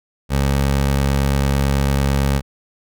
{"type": "tone", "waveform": "20% pulse", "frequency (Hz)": 69, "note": "C#2", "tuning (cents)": -7, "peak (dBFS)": -10, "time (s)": [0.29, 2.42], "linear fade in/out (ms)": 50, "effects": []}